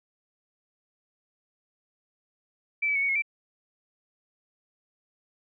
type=tone with pitch steps; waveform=sine; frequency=2322 / 2293 / 2210 / 2236 / 2171 / 2333 Hz; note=D7 / D7 / C#7 / C#7 / C#7 / D7; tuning=-20 / -42 / -6 / +14 / -37 / -12 cents; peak=-23 dBFS; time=2.82-3.222 s; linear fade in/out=10 ms; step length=67 ms; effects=none